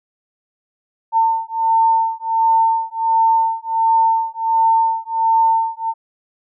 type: beating tone pair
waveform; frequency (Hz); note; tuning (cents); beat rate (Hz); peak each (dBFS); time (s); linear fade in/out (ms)
sine; 901 / 902.4; A5 / A5; +41 / +44; 1.4; -16; 1.12-5.94; 50
effects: none